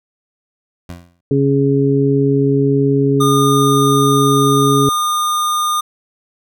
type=tone with exponential decay; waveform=20% pulse; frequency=86.9 Hz; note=F2; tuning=8 cents flat; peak=-21 dBFS; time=0.89-1.21 s; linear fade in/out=5 ms; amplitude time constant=69 ms
type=harmonic tone; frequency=138.59 Hz; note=C#3; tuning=in tune; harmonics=1 / 2 / 3; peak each=-15 / -15 / -15 dBFS; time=1.31-4.89 s; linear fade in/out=2 ms
type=tone; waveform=square; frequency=1216 Hz; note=D#6; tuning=40 cents flat; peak=-15 dBFS; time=3.2-5.81 s; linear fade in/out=10 ms
effects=none